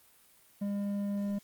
sine tone with hard clipping, 201.9 Hz, G#3, 49 cents flat, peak -32 dBFS, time 0.61-1.39 s, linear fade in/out 10 ms, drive 6 dB, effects white hiss -62 dBFS RMS until 1.43 s + Opus 32 kbps

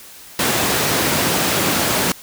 pink high-pass noise, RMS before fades -18 dBFS, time 0.39-2.12 s, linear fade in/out 2 ms, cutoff 150 Hz, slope 12 dB/octave, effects white hiss -40 dBFS RMS until 2.22 s

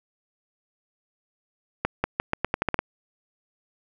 accelerating click train, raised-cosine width 0.5 ms, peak -7 dBFS, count 10, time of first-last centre 1.85-2.79 s, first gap 190 ms, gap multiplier 0.84, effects none

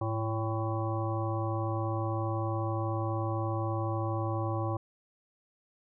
harmonic tone with a mistuned harmonic, 111.9 Hz, A2, 30 cents sharp, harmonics 1 / 3 / 5 / 7 / 9 / 10, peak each -31 / -36 / -38 / -39 / -41 / -41 dBFS, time 0.01-4.77 s, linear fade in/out 5 ms, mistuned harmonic 1, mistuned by -63 cents, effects none

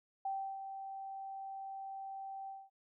sine tone with ADSR envelope, 778 Hz, G5, 13 cents flat, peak -34 dBFS, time 0.25-2.7 s, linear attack 5 ms, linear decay 320 ms, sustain -8 dB, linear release 220 ms, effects none

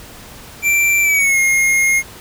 square tone with pitch glide, 2349 to 2142 Hz, D7 to C7, 0 to +40 cents, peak -12 dBFS, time 0.62-2.03 s, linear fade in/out 50 ms, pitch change -160 cents, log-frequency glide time 1.02-1.39 s, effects pink hiss -37 dBFS RMS until 2.2 s

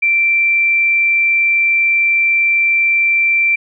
sine tone, 2349 Hz, D7, in tune, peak -10 dBFS, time 0.02-3.56 s, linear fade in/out 10 ms, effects none

